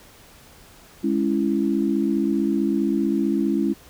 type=chord; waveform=sine; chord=C# minor; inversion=second; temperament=just; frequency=207.9 / 277.2 / 332.6 Hz; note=G#3 / C#4 / E4; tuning=+2 / 0 / +16 cents; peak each=-23 dBFS; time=1.03-3.74 s; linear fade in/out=20 ms; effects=pink hiss -49 dBFS RMS until 3.89 s